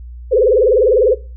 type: tone with vibrato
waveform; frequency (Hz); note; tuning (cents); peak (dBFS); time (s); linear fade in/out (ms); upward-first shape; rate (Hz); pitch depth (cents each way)
sine; 466.2; A#4; 0; -8; 0.31-1.15; 20; sine; 20; 220
effects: noise-tail reverb RT60 0.3 s tail -17 dB re dry + added 60 Hz sine -29 dBFS peak until 1.36 s